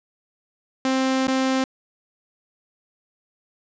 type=tone with dropouts; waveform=sawtooth; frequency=263 Hz; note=C4; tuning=9 cents sharp; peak=-15 dBFS; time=0.85-1.64 s; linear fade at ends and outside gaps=2 ms; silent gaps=1.271-1.281 s; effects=resampled to 16000 Hz + 9-bit